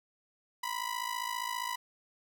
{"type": "ring-modulated tone", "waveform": "sawtooth", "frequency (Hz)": 987.8, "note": "B5", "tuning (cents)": 0, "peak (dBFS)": -27, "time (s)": [0.63, 1.76], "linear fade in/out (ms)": 5, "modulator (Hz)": 27.5, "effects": []}